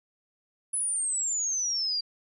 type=exponential sweep; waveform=sine; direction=down; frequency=10310 to 4699 Hz; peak=-26 dBFS; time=0.73-2.01 s; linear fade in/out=10 ms; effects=none